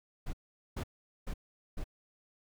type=noise bursts; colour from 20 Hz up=brown; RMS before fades=-36 dBFS; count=4; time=0.26-1.842 s; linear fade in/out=10 ms; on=73 ms; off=430 ms; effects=none